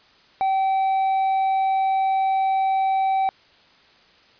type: tone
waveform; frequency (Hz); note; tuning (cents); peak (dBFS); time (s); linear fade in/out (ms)
triangle; 770; G5; -31; -16; 0.41-3.29; 0
effects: white hiss -54 dBFS RMS until 4.39 s + resampled to 11025 Hz